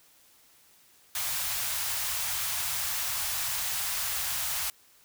white band-stop noise, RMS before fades -31 dBFS, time 1.15-4.7 s, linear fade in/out 2 ms, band 130 to 690 Hz, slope 24 dB/octave, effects white hiss -60 dBFS RMS until 5.04 s

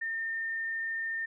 sine tone, 1813 Hz, A#6, 49 cents flat, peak -31 dBFS, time 0.01-1.26 s, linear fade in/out 10 ms, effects none

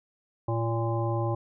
harmonic tone with a mistuned harmonic, 114.8 Hz, A#2, 26 cents flat, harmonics 1 / 3 / 5 / 7 / 9, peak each -27 / -32 / -34 / -35 / -37 dBFS, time 0.48-1.35 s, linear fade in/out 5 ms, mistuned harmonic 7, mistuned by +23 cents, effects none

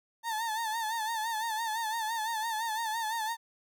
35% pulse tone with vibrato, 892 Hz, A5, 23 cents sharp, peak -29 dBFS, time 0.23-3.37 s, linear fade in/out 50 ms, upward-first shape sine, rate 5.9 Hz, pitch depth 74 cents each way, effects none

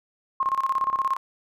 sine tone with tremolo, 1070 Hz, C6, 38 cents sharp, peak -19 dBFS, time 0.4-1.17 s, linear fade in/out 5 ms, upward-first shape square, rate 17 Hz, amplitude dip 75%, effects none

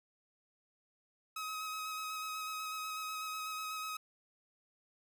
sawtooth tone with vibrato, 1271 Hz, D#6, 36 cents sharp, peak -35 dBFS, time 1.36-3.97 s, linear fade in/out 5 ms, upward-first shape square, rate 8.1 Hz, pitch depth 12 cents each way, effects none

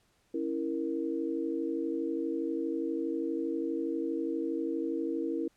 sine chord, A# diminished, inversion first, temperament equal, 277.2 / 329.6 / 466.2 Hz, C#4 / E4 / A#4, 0 / 0 / 0 cents, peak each -36 / -32 / -36 dBFS, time 0.34-5.48 s, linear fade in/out 5 ms, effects pink hiss -70 dBFS RMS until 5.56 s + low-pass 11000 Hz 12 dB/octave

